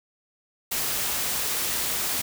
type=noise; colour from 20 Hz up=white; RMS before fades=-27 dBFS; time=0.71-2.22 s; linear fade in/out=10 ms; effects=none